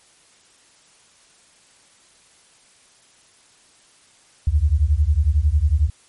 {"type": "beating tone pair", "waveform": "sine", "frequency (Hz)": [69.3, 80.3], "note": ["C#2", "E2"], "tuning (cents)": [0, -45], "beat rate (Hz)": 11, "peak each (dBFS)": -17, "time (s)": [4.47, 5.9], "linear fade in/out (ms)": 5, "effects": ["white hiss -54 dBFS RMS until 6.08 s", "MP3 48 kbps"]}